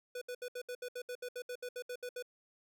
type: tone bursts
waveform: square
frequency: 493.9 Hz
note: B4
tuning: in tune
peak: -40 dBFS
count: 16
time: 0.15-2.225 s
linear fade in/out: 5 ms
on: 65 ms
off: 69 ms
effects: none